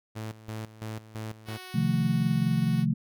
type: tone with tremolo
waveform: sawtooth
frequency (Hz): 109.6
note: A2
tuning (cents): -6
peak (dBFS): -30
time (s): 0.15-1.58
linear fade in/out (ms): 20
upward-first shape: square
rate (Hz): 3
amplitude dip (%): 80
type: tone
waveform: 5% pulse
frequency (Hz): 370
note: F#4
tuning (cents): 0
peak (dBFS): -30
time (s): 1.45-2.86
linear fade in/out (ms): 50
type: chord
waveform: sine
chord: F dominant seventh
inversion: second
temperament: equal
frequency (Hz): 130.81 / 155.56 / 174.61 / 220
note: C3 / Eb3 / F3 / A3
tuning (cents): 0 / 0 / 0 / 0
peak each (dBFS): -28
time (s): 1.74-2.94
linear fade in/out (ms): 10
effects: none